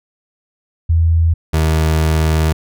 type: tone pair in turn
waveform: sine / 30% pulse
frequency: 82.5 / 78.91 Hz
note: E2 / D#2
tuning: +2 / +25 cents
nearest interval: minor second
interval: 77 cents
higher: first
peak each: -9 dBFS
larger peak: neither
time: 0.89-1.34 / 1.53-2.53 s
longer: second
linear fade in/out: 10 ms
effects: none